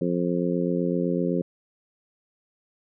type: harmonic tone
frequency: 87.9 Hz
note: F2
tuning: 12 cents sharp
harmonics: 2 / 3 / 4 / 5 / 6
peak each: -26 / -28 / -29 / -30 / -31 dBFS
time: 0.01-1.42 s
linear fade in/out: 5 ms
effects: none